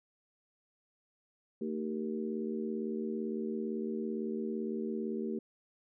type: harmonic tone with a mistuned harmonic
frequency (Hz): 77.8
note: D#2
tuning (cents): 0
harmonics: 3 / 4 / 5 / 6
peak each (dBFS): -36 / -42 / -38 / -44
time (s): 1.61-5.39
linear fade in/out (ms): 5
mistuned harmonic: 3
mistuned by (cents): -61
effects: none